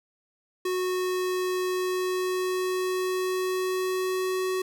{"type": "tone with pitch glide", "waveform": "square", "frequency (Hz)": [367.3, 372.9], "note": ["F#4", "F#4"], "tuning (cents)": [-13, 14], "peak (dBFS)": -26, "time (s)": [0.65, 4.62], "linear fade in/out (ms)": 5, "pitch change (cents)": 27, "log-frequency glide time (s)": [1.67, 4.47], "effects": []}